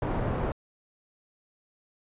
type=low-pass noise; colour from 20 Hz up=pink; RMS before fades=-29 dBFS; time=0.02-0.52 s; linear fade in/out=2 ms; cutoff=1000 Hz; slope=12 dB/octave; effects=resampled to 8000 Hz